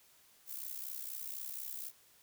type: noise with amplitude modulation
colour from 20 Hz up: violet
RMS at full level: -40 dBFS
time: 0.46-1.92 s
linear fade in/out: 50 ms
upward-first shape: sine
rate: 64.1 Hz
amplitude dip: 75%
effects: white hiss -65 dBFS RMS until 2.22 s